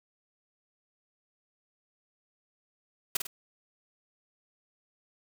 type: noise with echo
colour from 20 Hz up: white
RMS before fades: -26 dBFS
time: 3.15-3.17 s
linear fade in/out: 5 ms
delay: 50 ms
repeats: 2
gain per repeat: -7 dB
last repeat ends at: 3.27 s
effects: none